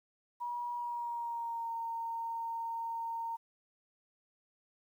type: tone with pitch glide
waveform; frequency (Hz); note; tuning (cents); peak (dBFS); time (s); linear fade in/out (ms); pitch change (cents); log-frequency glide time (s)
sine; 962 to 919.1; B5 to A#5; -46 to -25; -35; 0.4-3.37; 20; -79; 0.75-1.72
effects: 11-bit